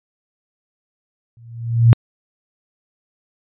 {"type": "tone with exponential growth", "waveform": "sine", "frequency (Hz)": 116.54, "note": "A#2", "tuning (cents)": 0, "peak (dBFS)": -3, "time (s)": [1.37, 1.93], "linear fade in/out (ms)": 0, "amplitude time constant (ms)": 120, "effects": ["resampled to 8000 Hz"]}